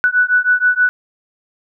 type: beating tone pair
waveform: sine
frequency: 1480 / 1486.3 Hz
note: F#6 / F#6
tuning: 0 / +7 cents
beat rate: 6.3 Hz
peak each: -14 dBFS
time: 0.04-0.89 s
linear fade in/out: 0 ms
effects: none